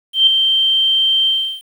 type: tone with ADSR envelope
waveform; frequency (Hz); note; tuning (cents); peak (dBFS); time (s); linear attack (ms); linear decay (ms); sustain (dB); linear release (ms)
sine; 3136; G7; 0; -5; 0.13-1.62; 140; 5; -6; 350
effects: 7-bit

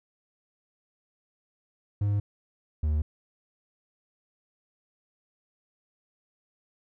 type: tone pair in turn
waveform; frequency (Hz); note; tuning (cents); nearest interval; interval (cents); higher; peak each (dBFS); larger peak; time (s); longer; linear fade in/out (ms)
triangle; 102.3 / 76.12; G#2 / D#2; -26 / -37; perfect fourth; 511; first; -21; neither; 2.01-2.2 / 2.83-3.02; neither; 5
effects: none

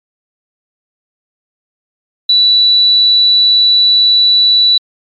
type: tone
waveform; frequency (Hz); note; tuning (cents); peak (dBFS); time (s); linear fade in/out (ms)
sine; 3951; B7; 0; -5; 2.29-4.78; 5
effects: MP3 64 kbps

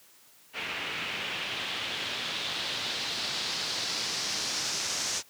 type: noise with low-pass filter sweep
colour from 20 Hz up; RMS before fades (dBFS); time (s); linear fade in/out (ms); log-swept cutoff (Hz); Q
white; -33; 0.53-5.23; 50; 2500 to 6200; 2.3
effects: white hiss -58 dBFS RMS until 5.29 s + high-pass 100 Hz 12 dB/octave

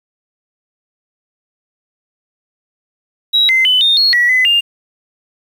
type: tone with pitch steps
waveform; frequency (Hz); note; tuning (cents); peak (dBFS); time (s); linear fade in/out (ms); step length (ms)
triangle; 3860 / 2069 / 3012 / 3659 / 4312 / 1933 / 2019 / 2808; B7 / C7 / F#7 / A#7 / C#8 / B6 / B6 / F7; -40 / -20 / +30 / -33 / -49 / -38 / +38 / +9; -5; 3.33-4.61; 20; 160
effects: tanh soft clip ceiling -6 dBFS + 7-bit

